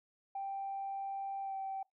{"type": "tone with pitch glide", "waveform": "sine", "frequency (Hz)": [785, 774.6], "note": ["G5", "G5"], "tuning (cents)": [2, -21], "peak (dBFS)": -36, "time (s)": [0.35, 1.83], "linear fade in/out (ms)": 5, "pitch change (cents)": -23, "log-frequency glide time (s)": [1.42, 1.55], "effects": ["noise-tail reverb RT60 0.2 s tail -26 dB re dry", "tanh soft clip ceiling -32 dBFS"]}